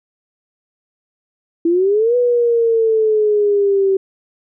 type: exponential two-way sweep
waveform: sine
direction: up then down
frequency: 328.4 to 493 to 383.3 Hz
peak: -11 dBFS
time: 1.65-3.97 s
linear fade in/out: 5 ms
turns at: 2.16 s
effects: none